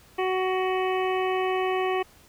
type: harmonic tone with a mistuned harmonic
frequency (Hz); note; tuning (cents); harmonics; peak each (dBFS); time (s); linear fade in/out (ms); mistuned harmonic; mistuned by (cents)
373.3; F#4; +15; 1 / 2 / 3 / 5 / 6 / 7 / 8; -25 / -29 / -32 / -36 / -39 / -38 / -40; 0.18-2.03; 10; 7; -28
effects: pink hiss -55 dBFS RMS until 2.28 s